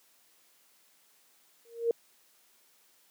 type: tone with exponential growth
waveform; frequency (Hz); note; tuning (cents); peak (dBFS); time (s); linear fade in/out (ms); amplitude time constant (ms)
sine; 465; A#4; -4; -20; 1.65-1.91; 2; 55
effects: white hiss -65 dBFS RMS until 3.1 s + high-pass 200 Hz 12 dB/octave